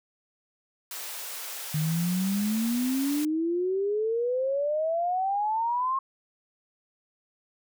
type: high-pass noise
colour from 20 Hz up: white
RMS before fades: -37 dBFS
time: 0.91-3.25 s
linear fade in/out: 2 ms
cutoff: 440 Hz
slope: 24 dB/octave
type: exponential sweep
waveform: sine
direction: up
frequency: 150.6 to 1083 Hz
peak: -24 dBFS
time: 1.74-5.99 s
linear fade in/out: 5 ms
effects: none